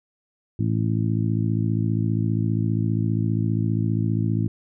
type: harmonic tone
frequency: 55 Hz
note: A1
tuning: in tune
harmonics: 2 / 3 / 4 / 5 / 6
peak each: -22 / -26 / -28 / -30 / -32 dBFS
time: 0.59-4.48 s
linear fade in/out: 5 ms
effects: none